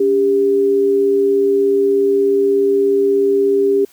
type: tone pair together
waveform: sine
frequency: 281.7 / 398.4 Hz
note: C#4 / G4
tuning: +28 / +28 cents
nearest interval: tritone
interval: 600 cents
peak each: -21 / -11 dBFS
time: 0-3.85 s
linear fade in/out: 5 ms
effects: white hiss -50 dBFS RMS until 3.92 s